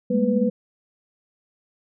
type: tone cluster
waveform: sine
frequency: 200.1 / 215.2 / 237 / 497.2 Hz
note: G3 / A3 / A#3 / B4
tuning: +36 / -38 / +29 / +12 cents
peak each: -23 dBFS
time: 0.1-0.5 s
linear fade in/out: 10 ms
effects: none